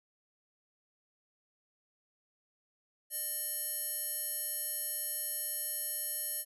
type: tone with band-pass filter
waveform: square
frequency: 606 Hz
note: D#5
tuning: 46 cents flat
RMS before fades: -37 dBFS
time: 3.1-6.45 s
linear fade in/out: 50 ms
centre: 11000 Hz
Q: 8.4
effects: none